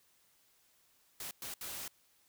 white noise bursts at uneven times, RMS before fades -43 dBFS, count 3, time 1.2-1.31 / 1.42-1.54 / 1.61-1.88 s, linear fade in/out 2 ms, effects white hiss -70 dBFS RMS until 2.28 s

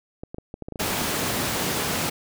clicks, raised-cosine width 2 ms, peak -21 dBFS, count 12, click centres 0.235 / 0.345 / 0.384 / 0.541 / 0.623 / 0.685 / 0.723 / 0.758 / 0.817 / 0.86 / 0.906 / 1.019 s
pink high-pass noise, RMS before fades -26 dBFS, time 0.79-2.1 s, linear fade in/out 10 ms, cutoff 110 Hz, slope 12 dB/octave
effects none

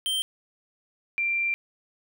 square / sine tone pair in turn, 3136 / 2365 Hz, G7 / D7, 0 / +12 cents, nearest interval perfect fourth, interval 488 cents, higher first, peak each -25 / -23 dBFS, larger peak second, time 0.06-0.22 / 1.18-1.54 s, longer second, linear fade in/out 0 ms, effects none

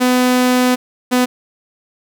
sawtooth tone pair in turn, 250.9 / 250 Hz, B3 / B3, +28 / +21 cents, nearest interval unison, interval 7 cents, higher first, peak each -7 dBFS, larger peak neither, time 0-0.76 / 1.11-1.26 s, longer first, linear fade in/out 20 ms, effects none

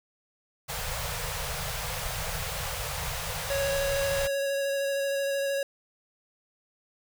pink band-stop noise, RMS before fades -33 dBFS, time 0.68-4.28 s, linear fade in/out 20 ms, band 170 to 450 Hz, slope 96 dB/octave
square tone with vibrato, 554.4 Hz, C#5, in tune, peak -27 dBFS, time 3.5-5.63 s, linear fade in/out 2 ms, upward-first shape square, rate 13 Hz, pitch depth 10 cents each way
effects none

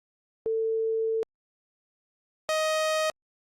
sine / sawtooth tone pair in turn, 446.5 / 626.5 Hz, A4 / D#5, +25 / +12 cents, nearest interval tritone, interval 587 cents, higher second, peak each -24 / -20 dBFS, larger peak second, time 0.46-1.23 / 2.49-3.1 s, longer first, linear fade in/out 0 ms, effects low-pass 9000 Hz 12 dB/octave + Opus 48 kbps

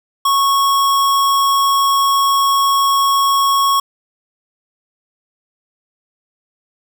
square tone, 1103 Hz, C#6, 9 cents flat, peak -12 dBFS, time 0.25-3.8 s, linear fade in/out 5 ms, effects none

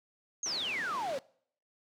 sine exponential sweep, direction down, 6645 to 512 Hz, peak -32 dBFS, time 0.43-1.18 s, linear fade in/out 2 ms
pink band-pass noise, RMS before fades -45 dBFS, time 0.46-1.19 s, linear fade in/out 0 ms, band 250 to 5300 Hz, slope 12 dB/octave
effects noise-tail reverb RT60 0.6 s tail -23 dB re dry

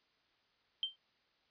sine tone with exponential decay, 3136 Hz, G7, in tune, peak -29 dBFS, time 0.83-0.96 s, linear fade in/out 1 ms, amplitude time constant 28 ms, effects white hiss -74 dBFS RMS until 1.5 s + resampled to 11025 Hz

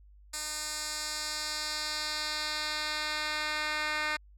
10% pulse tone with band-pass filter sweep, 304.3 Hz, D#4, 38 cents flat, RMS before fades -34 dBFS, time 0.33-4.17 s, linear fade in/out 10 ms, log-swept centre 7600 to 2500 Hz, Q 1.4, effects added 50 Hz sine -53 dBFS peak until 4.37 s

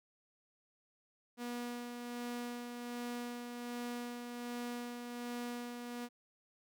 sawtooth tone with tremolo, 241.4 Hz, B3, 39 cents flat, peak -35 dBFS, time 1.37-6.09 s, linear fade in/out 50 ms, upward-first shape sine, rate 1.3 Hz, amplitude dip 40%, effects none

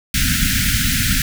pink band-stop noise, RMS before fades -17 dBFS, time 0.14-1.22 s, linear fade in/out 2 ms, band 270 to 1400 Hz, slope 96 dB/octave, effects none

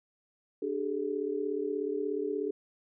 sine chord, D suspended fourth, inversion none, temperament equal with one note detuned, 293.7 / 392 / 428.7 Hz, D4 / G4 / A4, 0 / 0 / -45 cents, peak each -36 / -34 / -33 dBFS, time 0.62-2.51 s, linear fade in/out 5 ms, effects none

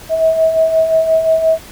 sine beating tone pair, 640 / 645.7 Hz, D#5 / E5, +49 / -36 cents, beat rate 5.7 Hz, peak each -18 / -10 dBFS, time 0.09-1.59 s, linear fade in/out 50 ms, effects pink hiss -36 dBFS RMS until 1.71 s

